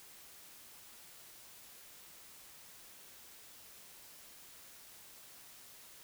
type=silence; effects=white hiss -56 dBFS RMS until 6.03 s